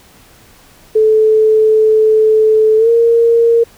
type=tone with pitch glide; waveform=sine; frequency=435.3 to 463.9 Hz; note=A4 to A#4; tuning=-19 to -8 cents; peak=-6 dBFS; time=0.95-3.64 s; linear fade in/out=10 ms; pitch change=+111 cents; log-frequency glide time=2.77-2.89 s; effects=pink hiss -44 dBFS RMS until 3.77 s